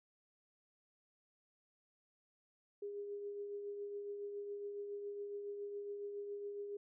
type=tone with tremolo; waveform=sine; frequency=407.2 Hz; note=G#4; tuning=34 cents flat; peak=-40 dBFS; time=2.82-6.77 s; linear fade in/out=5 ms; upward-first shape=triangle; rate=7.2 Hz; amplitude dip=40%; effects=none